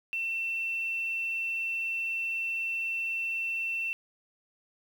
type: tone with quantisation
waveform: sine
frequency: 2692 Hz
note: E7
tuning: 36 cents sharp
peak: -29 dBFS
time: 0.13-3.93 s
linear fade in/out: 0 ms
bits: 9
effects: none